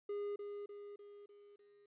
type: tone with echo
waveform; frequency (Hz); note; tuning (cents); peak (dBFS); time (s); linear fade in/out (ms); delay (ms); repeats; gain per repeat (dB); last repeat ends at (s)
triangle; 409.1; G#4; -26; -36; 0.09-0.36; 5; 300; 5; -5; 1.86
effects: resampled to 8000 Hz + 13-bit